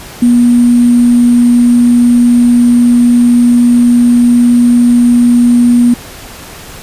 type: tone with sample-and-hold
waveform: sine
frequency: 241 Hz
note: B3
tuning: 42 cents flat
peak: -3 dBFS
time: 0.22-5.94 s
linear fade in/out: 5 ms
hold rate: 8820 Hz
effects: pink hiss -29 dBFS RMS until 6.82 s + resampled to 32000 Hz